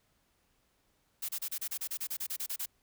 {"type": "noise bursts", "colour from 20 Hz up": "blue", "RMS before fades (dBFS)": -36, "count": 15, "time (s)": [1.22, 2.66], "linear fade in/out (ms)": 10, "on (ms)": 68, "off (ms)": 30, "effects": ["pink hiss -73 dBFS RMS until 2.82 s"]}